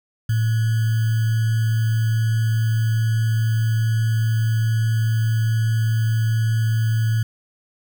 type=tone with sample-and-hold; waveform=sine; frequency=111.9 Hz; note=A2; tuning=30 cents sharp; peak=-16 dBFS; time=0.29-7.23 s; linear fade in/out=5 ms; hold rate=1575 Hz; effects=none